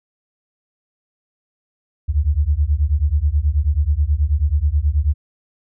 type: beating tone pair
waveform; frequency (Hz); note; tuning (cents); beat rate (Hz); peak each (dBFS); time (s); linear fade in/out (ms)
sine; 69.3 / 78.6; C#2 / D#2; 0 / +18; 9.3; -17; 2.08-5.14; 20
effects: none